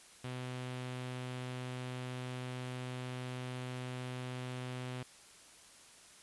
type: tone with low-pass filter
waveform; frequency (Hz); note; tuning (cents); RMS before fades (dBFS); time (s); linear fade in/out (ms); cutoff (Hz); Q
sawtooth; 126.3; B2; +39; -42; 0.24-5.03; 5; 3300; 1.8
effects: white hiss -58 dBFS RMS until 6.22 s + resampled to 24000 Hz